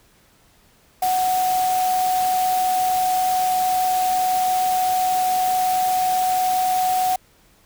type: tone in noise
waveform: sine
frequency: 740 Hz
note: F#5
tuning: in tune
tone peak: -17 dBFS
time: 1.02-7.16 s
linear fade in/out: 5 ms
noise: white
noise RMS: -30 dBFS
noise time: 1.02-7.16 s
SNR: +10 dB
effects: pink hiss -56 dBFS RMS until 7.65 s